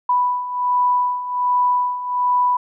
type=beating tone pair; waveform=sine; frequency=987.8 / 989.1 Hz; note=B5 / B5; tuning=0 / +2 cents; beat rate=1.3 Hz; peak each=-22 / -17 dBFS; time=0.09-2.57 s; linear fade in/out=5 ms; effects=none